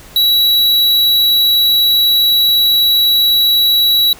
square tone, 3908 Hz, B7, 19 cents flat, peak -9 dBFS, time 0.16-4.13 s, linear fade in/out 2 ms, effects pink hiss -38 dBFS RMS until 4.19 s

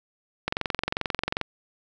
click train, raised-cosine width 0.3 ms, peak -9 dBFS, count 22, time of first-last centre 0.48-1.413 s, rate 22.5 Hz, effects none

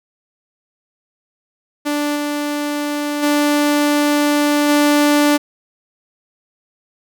sawtooth tone with level steps, 293.2 Hz, D4, 3 cents flat, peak -13 / -15 / -9 / -7 dBFS, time 1.85-5.38 s, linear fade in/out 20 ms, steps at 2.15 / 3.22 / 4.68 s, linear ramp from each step 20 ms, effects none

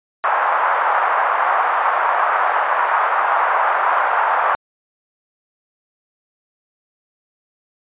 white band-pass noise, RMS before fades -17 dBFS, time 0.24-4.55 s, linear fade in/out 0 ms, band 730 to 1300 Hz, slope 24 dB/octave, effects resampled to 8000 Hz

